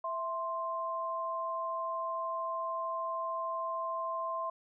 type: tone pair together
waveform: sine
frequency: 659.3 / 1047.8 Hz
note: E5 / C6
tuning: 0 / +2 cents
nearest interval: minor sixth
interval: 802 cents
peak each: -38 / -34 dBFS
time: 0.04-4.5 s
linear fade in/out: 5 ms
effects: none